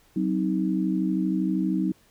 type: chord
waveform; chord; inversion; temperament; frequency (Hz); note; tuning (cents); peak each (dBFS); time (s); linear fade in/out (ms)
sine; C diminished; second; just; 188.37 / 261.6 / 314; Gb3 / C4 / Eb4; +31 / 0 / +16; -25 / -29 / -26; 0.16-1.92; 5
effects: pink hiss -60 dBFS RMS until 2.1 s